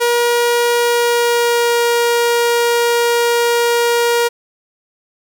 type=tone with pitch glide; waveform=sawtooth; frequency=477 to 473.2 Hz; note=A#4 to A#4; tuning=+40 to +26 cents; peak=-8 dBFS; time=0-4.29 s; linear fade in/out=20 ms; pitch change=-14 cents; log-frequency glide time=0.75-1.79 s; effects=none